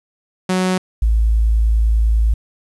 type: tone pair in turn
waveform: sawtooth / sine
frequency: 185 / 55 Hz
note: F#3 / A1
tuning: 0 / 0 cents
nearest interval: octave + major sixth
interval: 2100 cents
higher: first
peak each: -11 dBFS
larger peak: neither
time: 0.49-0.78 / 1.02-2.34 s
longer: second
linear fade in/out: 5 ms
effects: resampled to 24000 Hz + 8-bit